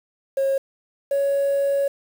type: tone pair in turn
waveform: sine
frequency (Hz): 543 / 557.9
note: C#5 / C#5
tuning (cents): -36 / +11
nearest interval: unison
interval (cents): 47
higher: second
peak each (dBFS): -16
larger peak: neither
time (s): 0.37-0.58 / 1.11-1.88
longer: second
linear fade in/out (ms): 5
effects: tanh soft clip ceiling -16 dBFS + 7-bit